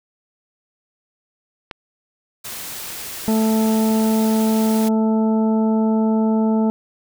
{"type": "clicks", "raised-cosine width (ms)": 0.3, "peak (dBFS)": [-14, -20, -24], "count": 3, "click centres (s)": [1.712, 2.904, 3.402]}
{"type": "noise", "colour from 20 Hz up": "white", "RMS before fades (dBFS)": -31, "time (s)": [2.44, 4.89], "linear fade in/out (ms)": 10}
{"type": "harmonic tone", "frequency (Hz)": 220, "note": "A3", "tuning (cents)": 0, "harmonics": [1, 2, 3, 4, 6], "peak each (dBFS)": [-15, -24, -28, -28, -40], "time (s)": [3.28, 6.7], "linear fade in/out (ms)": 0}
{"effects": []}